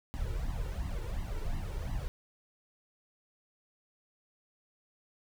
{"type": "noise with flanger", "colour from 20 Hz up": "brown", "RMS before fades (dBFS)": -35, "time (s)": [0.14, 2.08], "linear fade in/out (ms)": 0, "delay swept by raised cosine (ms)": [1, 2.2], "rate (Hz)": 2.8, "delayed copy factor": 0.85, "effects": []}